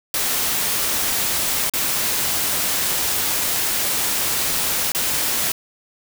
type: noise with dropouts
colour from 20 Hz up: white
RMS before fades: -21 dBFS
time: 0.14-5.52 s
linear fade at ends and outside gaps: 2 ms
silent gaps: 1.697-1.736 / 4.92-4.948 s
effects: none